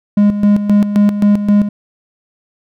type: tone with tremolo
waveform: triangle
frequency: 205.5 Hz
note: G#3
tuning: 18 cents flat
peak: -4 dBFS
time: 0.17-1.69 s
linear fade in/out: 5 ms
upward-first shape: square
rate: 3.8 Hz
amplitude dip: 65%
effects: none